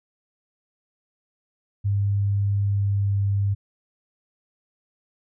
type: tone with pitch glide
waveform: sine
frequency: 100.5 to 99.86 Hz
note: G2 to G2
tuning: +44 to +33 cents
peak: -19 dBFS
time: 1.84-3.55 s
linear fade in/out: 20 ms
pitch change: -11 cents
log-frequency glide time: 2.66-3.11 s
effects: none